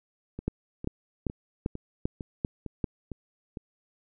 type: two click trains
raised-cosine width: 3 ms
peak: -14 / -23 dBFS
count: 7 / 8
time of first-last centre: 0.48-2.842 / 0.39-3.572 s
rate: 2.54 / 2.2 Hz
effects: none